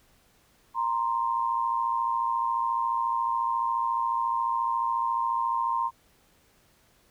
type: tone pair together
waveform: sine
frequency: 932.3 / 1046.5 Hz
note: A#5 / C6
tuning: 0 / 0 cents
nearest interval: major second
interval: 200 cents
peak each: -27 dBFS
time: 0.74-5.91 s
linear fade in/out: 50 ms
effects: pink hiss -63 dBFS RMS until 7.1 s